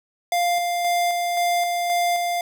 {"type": "tone with tremolo", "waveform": "square", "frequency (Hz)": 699, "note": "F5", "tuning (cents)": 1, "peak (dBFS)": -19, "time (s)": [0.32, 2.41], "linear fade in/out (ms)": 2, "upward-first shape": "square", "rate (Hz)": 1.9, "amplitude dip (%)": 30, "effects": []}